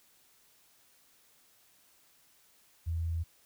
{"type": "tone", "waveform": "sine", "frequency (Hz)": 82.8, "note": "E2", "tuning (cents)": 8, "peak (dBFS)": -30, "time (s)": [2.86, 3.24], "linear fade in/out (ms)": 20, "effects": ["white hiss -65 dBFS RMS until 3.45 s"]}